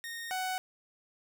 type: tone pair in turn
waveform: sawtooth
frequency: 1851 / 745.7 Hz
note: A#6 / F#5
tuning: -13 / +13 cents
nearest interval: octave + major third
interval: 1574 cents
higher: first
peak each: -35 / -28 dBFS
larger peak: second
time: 0.04-0.31 / 0.31-0.58 s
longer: neither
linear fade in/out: 0 ms
effects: none